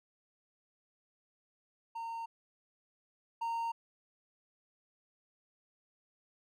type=tone pair in turn; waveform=triangle; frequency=917 / 922.3 Hz; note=A#5 / A#5; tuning=-29 / -19 cents; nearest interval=unison; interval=10 cents; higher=second; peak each=-36 / -31 dBFS; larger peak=second; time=1.95-2.26 / 3.41-3.72 s; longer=neither; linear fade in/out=10 ms; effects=none